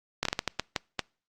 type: slowing click train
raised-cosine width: 0.2 ms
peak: -9 dBFS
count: 9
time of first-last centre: 0.23-0.993 s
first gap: 23 ms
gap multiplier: 1.39
effects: noise-tail reverb RT60 0.4 s tail -25 dB re dry + Opus 48 kbps